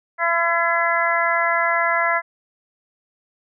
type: harmonic tone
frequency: 337.9 Hz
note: E4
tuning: 43 cents sharp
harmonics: 2 / 3 / 4 / 5 / 6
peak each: -23 / -23 / -23 / -23 / -23 dBFS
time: 0.18-2.22 s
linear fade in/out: 50 ms
effects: none